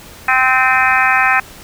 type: harmonic tone with a mistuned harmonic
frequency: 259.2 Hz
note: C4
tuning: 16 cents flat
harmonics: 3 / 4 / 5 / 6 / 7 / 8 / 9 / 10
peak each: -17 / -20 / -17 / -17 / -16 / -22 / -22 / -18 dBFS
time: 0.28-1.4 s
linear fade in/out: 5 ms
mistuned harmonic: 10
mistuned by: -49 cents
effects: pink hiss -37 dBFS RMS until 1.63 s